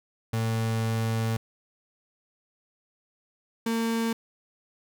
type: tone pair in turn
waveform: 35% pulse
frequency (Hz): 112.6 / 227.9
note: A2 / A#3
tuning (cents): +40 / -39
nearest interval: octave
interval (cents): 1221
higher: second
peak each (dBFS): -23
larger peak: neither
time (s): 0.33-1.37 / 3.66-4.13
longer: first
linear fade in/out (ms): 5
effects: none